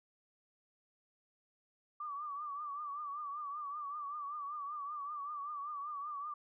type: tone with vibrato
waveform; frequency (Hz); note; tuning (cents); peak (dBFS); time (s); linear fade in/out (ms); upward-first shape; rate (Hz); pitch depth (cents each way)
sine; 1167; D6; -11; -39; 2-6.34; 5; triangle; 5.2; 92
effects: none